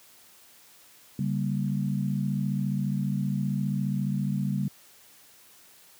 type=chord; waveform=sine; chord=G diminished; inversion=second; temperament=just; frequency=141.12 / 196 / 235.2 Hz; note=Db3 / G3 / Bb3; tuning=+31 / 0 / +16 cents; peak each=-28 / -28 / -34 dBFS; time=1.19-4.68 s; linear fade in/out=2 ms; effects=white hiss -55 dBFS RMS until 5.99 s + high-pass 80 Hz 12 dB/octave